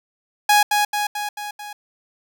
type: tone with echo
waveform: sawtooth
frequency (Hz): 830.6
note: G#5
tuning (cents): 0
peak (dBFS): -8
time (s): 0.49-0.63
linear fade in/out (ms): 5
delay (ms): 220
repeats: 5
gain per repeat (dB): -4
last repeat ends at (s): 1.73
effects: none